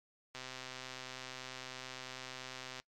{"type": "click train", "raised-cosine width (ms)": 0.2, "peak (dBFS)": -27, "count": 317, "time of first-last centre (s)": [0.35, 2.8], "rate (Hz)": 129, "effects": ["noise-tail reverb RT60 0.1 s tail -22 dB re dry", "MP3 96 kbps"]}